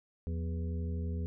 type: harmonic tone with a mistuned harmonic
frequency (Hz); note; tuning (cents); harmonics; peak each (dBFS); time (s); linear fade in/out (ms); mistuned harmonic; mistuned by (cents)
82.41; E2; 0; 1 / 2 / 3 / 5 / 6; -33 / -41 / -45 / -48 / -52; 0.27-1.26; 0; 2; +110
effects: none